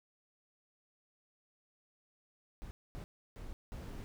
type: noise bursts at uneven times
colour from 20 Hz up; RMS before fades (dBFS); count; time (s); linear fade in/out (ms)
brown; -45; 4; 2.62-2.71 / 2.95-3.04 / 3.36-3.53 / 3.72-4.04; 0
effects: none